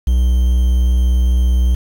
triangle tone with quantisation, 61.74 Hz, B1, in tune, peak -8 dBFS, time 0.07-1.75 s, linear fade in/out 5 ms, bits 6, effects none

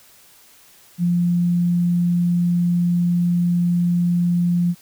sine tone, 174.5 Hz, F3, 1 cent flat, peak -15 dBFS, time 0.98-4.75 s, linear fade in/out 50 ms, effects white hiss -50 dBFS RMS until 4.81 s

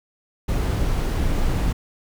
brown noise, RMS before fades -21 dBFS, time 0.48-1.73 s, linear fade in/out 10 ms, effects none

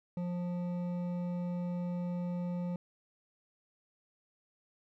triangle tone with hard clipping, 176.6 Hz, F3, 20 cents sharp, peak -35 dBFS, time 0.17-2.76 s, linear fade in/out 2 ms, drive 13 dB, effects none

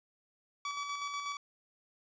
sawtooth tone with tremolo, 1144 Hz, D6, 46 cents flat, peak -31 dBFS, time 0.65-1.37 s, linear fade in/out 2 ms, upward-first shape square, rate 8.2 Hz, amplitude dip 35%, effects resampled to 16000 Hz

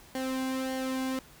sawtooth tone with flanger, 261.6 Hz, C4, in tune, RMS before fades -32 dBFS, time 0.15-1.19 s, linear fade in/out 2 ms, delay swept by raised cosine 0.79 to 1.63 ms, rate 1.7 Hz, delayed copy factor -0.6, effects pink hiss -54 dBFS RMS until 1.4 s

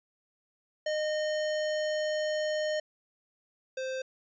square tone pair in turn, 613 / 521.9 Hz, D#5 / C5, -26 / -4 cents, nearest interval minor third, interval 278 cents, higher first, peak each -29 / -33 dBFS, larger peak first, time 0.86-2.8 / 3.77-4.02 s, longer first, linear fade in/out 5 ms, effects resampled to 16000 Hz

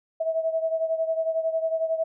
sine beating tone pair, 646 / 657 Hz, E5 / E5, -35 / -6 cents, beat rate 11 Hz, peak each -24 / -29 dBFS, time 0.2-2.04 s, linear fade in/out 10 ms, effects none

